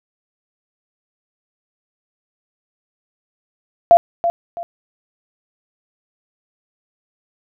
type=tone with echo; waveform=sine; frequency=685 Hz; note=F5; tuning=34 cents flat; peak=-4 dBFS; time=3.91-3.97 s; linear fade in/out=0 ms; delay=330 ms; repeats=2; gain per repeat=-10 dB; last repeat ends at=4.63 s; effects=none